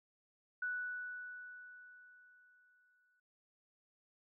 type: tone with exponential decay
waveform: sine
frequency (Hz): 1480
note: F#6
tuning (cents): 0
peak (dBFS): -35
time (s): 0.62-3.2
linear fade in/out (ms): 5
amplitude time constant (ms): 560
effects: none